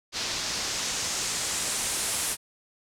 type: noise with low-pass filter sweep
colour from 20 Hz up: white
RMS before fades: -30 dBFS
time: 0.12-2.37 s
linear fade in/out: 50 ms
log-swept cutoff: 5100 to 10000 Hz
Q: 1.6
effects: none